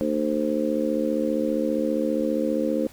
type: harmonic tone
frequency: 75 Hz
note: D2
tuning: 37 cents sharp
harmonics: 3 / 4 / 5 / 6 / 7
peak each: -27 / -26 / -34 / -31 / -26 dBFS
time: 0.01-2.87 s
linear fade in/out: 0 ms
effects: pink hiss -49 dBFS RMS until 2.92 s